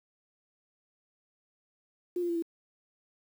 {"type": "tone with pitch steps", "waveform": "sine", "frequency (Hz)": [354.6, 347.3, 340.2, 333.2], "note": ["F4", "F4", "F4", "E4"], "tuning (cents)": [26, -10, -45, 19], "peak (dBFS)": -28, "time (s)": [2.16, 2.424], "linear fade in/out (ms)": 5, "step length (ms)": 66, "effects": ["9-bit"]}